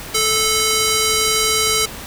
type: tone with band-pass filter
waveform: square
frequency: 436.9 Hz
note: A4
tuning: 12 cents flat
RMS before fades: -17 dBFS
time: 0.14-1.86 s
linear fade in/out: 10 ms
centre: 6700 Hz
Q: 0.74
effects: pink hiss -32 dBFS RMS until 2.06 s